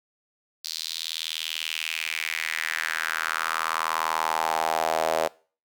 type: tone with high-pass filter sweep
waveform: sawtooth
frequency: 80.4 Hz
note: E2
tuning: 43 cents flat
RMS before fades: -28 dBFS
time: 0.64-5.28 s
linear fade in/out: 10 ms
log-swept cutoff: 4500 to 590 Hz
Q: 3.7
effects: noise-tail reverb RT60 0.4 s tail -22 dB re dry